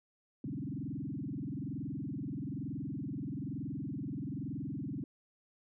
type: tone with frequency modulation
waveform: sine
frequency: 207.7 Hz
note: G#3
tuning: in tune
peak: -36 dBFS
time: 0.44-5.04 s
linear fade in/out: 2 ms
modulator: 21.1 Hz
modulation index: 4.3
effects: none